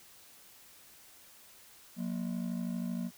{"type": "ring-modulated tone", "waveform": "triangle", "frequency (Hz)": 207.7, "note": "G#3", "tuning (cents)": 0, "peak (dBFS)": -28, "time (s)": [1.96, 3.11], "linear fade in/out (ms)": 50, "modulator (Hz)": 26.4, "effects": ["white hiss -57 dBFS RMS until 3.17 s"]}